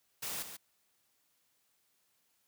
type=noise with echo; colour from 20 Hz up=white; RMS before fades=-39 dBFS; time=0.22-0.43 s; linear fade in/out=10 ms; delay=140 ms; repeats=1; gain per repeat=-8 dB; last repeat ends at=0.57 s; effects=white hiss -75 dBFS RMS until 2.47 s + high-pass 60 Hz 12 dB/octave